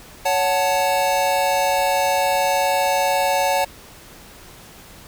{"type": "chord", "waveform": "square", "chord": "F# minor", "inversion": "second", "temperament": "equal with one note detuned", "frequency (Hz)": [559.8, 740, 880], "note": ["C#5", "F#5", "A5"], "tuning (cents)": [17, 0, 0], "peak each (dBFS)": -22, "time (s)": [0.25, 3.65], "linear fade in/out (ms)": 10, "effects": ["pink hiss -43 dBFS RMS until 5.07 s"]}